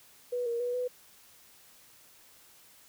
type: tone with pitch steps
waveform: sine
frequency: 490.6 / 469.6 / 488.3 / 497.5 Hz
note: B4 / A#4 / B4 / B4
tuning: -12 / +13 / -20 / +13 cents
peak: -29 dBFS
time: 0.32-0.88 s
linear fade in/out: 10 ms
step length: 140 ms
effects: white hiss -58 dBFS RMS until 2.88 s